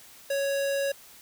square tone, 555 Hz, C#5, 2 cents sharp, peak -26 dBFS, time 0.3-0.92 s, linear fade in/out 5 ms, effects white hiss -51 dBFS RMS until 1.21 s

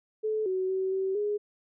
sine tone with pitch steps, 433 / 374.3 / 379 / 382.6 / 415 Hz, A4 / F#4 / F#4 / G4 / G#4, -28 / +20 / +42 / -42 / -1 cents, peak -26 dBFS, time 0.23-1.38 s, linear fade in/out 20 ms, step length 230 ms, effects none

